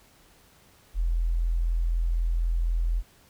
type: tone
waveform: sine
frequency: 42 Hz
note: E1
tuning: 33 cents sharp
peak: -22 dBFS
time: 0.94-3.03 s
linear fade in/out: 50 ms
effects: pink hiss -58 dBFS RMS until 3.29 s